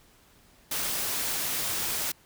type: noise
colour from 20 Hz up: white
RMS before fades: -30 dBFS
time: 0.71-2.12 s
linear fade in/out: 5 ms
effects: pink hiss -59 dBFS RMS until 2.25 s